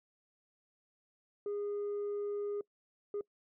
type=tone bursts at uneven times; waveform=sine; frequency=410 Hz; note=G#4; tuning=22 cents flat; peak=-32 dBFS; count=2; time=1.46-2.61 / 3.14-3.21 s; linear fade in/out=2 ms; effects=noise-tail reverb RT60 0.1 s tail -24 dB re dry + tanh soft clip ceiling -33 dBFS